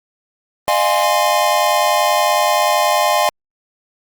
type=chord; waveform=square; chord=F minor seventh; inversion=third; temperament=equal with one note detuned; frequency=608 / 698.5 / 830.6 / 1046.5 Hz; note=Eb5 / F5 / Ab5 / C6; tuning=-40 / 0 / 0 / 0 cents; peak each=-19 dBFS; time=0.68-3.29 s; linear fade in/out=0 ms; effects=Opus 32 kbps